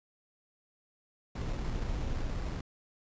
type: noise with sample-and-hold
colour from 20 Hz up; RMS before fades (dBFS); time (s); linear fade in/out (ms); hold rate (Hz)
brown; -34; 1.35-2.61; 5; 3150
effects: resampled to 16000 Hz